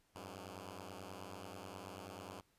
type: beating tone pair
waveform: 5% pulse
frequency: 91.2 / 100.5 Hz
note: F#2 / G2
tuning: -24 / +44 cents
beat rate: 9.3 Hz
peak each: -39 / -40 dBFS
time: 0.15-2.41 s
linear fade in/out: 5 ms
effects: pink hiss -75 dBFS RMS until 2.58 s + resampled to 32000 Hz